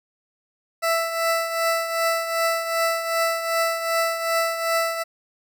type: tone with tremolo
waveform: 20% pulse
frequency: 662 Hz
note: E5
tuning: 7 cents sharp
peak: -13 dBFS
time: 0.82-5.04 s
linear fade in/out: 20 ms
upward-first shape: triangle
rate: 2.6 Hz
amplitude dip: 65%
effects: none